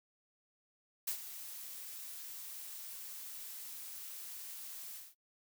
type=noise with ADSR envelope; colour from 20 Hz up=blue; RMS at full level=-35 dBFS; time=1.07-5.15 s; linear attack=9 ms; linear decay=91 ms; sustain=-12 dB; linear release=210 ms; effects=noise-tail reverb RT60 0.1 s tail -23 dB re dry